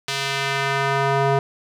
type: tone with band-pass filter sweep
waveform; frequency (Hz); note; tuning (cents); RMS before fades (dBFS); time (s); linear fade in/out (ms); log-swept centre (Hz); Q
square; 137.9; C#3; -9; -21; 0.08-1.39; 2; 3900 to 680; 0.91
effects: none